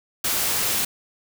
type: noise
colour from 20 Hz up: white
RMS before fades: -23 dBFS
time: 0.24-0.85 s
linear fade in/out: 5 ms
effects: none